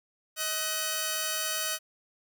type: tone pair together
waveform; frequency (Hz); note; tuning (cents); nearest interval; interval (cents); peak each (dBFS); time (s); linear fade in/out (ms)
5% pulse; 630 / 1498.4; D#5 / F#6; +21 / +21; octave + minor third; 1500; -21 / -20; 0.36-1.79; 50
effects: none